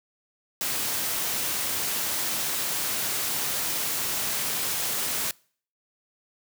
white noise, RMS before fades -28 dBFS, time 0.61-5.31 s, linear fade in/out 0 ms, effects noise-tail reverb RT60 0.5 s tail -25 dB re dry + high-pass 80 Hz 12 dB/octave

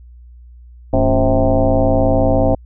sine tone with frequency modulation, 277.2 Hz, C#4, in tune, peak -10 dBFS, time 0.93-2.55 s, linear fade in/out 5 ms, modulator 125 Hz, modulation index 3.6, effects added 60 Hz sine -37 dBFS peak until 2.65 s

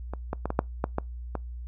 clicks, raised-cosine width 1 ms, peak -20 / -15 / -15 / -15 / -7 / -11 / -12 / -16 dBFS, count 8, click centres 0.136 / 0.331 / 0.456 / 0.504 / 0.591 / 0.841 / 0.984 / 1.353 s, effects noise-tail reverb RT60 0.2 s tail -26 dB re dry + added 60 Hz sine -35 dBFS peak until 1.67 s

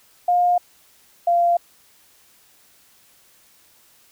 sine tone pair in turn, 710 / 691.8 Hz, F5 / F5, +28 / -17 cents, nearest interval unison, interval 45 cents, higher first, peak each -14 dBFS, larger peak neither, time 0.28-0.58 / 1.27-1.57 s, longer neither, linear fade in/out 5 ms, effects white hiss -55 dBFS RMS until 4.11 s

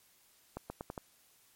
accelerating click train, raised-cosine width 1 ms, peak -25 dBFS, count 5, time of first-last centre 0.57-0.978 s, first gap 130 ms, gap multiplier 0.84, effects white hiss -66 dBFS RMS until 1.55 s + MP3 64 kbps

